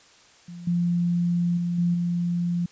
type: tone with level steps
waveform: sine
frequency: 173.6 Hz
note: F3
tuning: 10 cents flat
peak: -36 / -20 / -23 / -19 / -22 dBFS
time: 0.48-2.66 s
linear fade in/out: 5 ms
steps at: 0.67 / 1.57 / 1.78 / 1.94 s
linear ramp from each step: 5 ms
effects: white hiss -54 dBFS RMS until 2.71 s + resampled to 16000 Hz